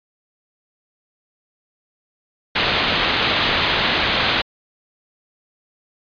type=low-pass noise; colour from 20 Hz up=white; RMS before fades=-19 dBFS; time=2.55-4.42 s; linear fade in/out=10 ms; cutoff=4100 Hz; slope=48 dB/octave; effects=resampled to 11025 Hz